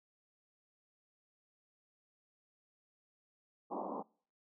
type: band-pass noise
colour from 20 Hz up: white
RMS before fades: -41 dBFS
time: 3.7-4.03 s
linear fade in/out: 20 ms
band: 190 to 1100 Hz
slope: 96 dB/octave
effects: noise-tail reverb RT60 0.5 s tail -26 dB re dry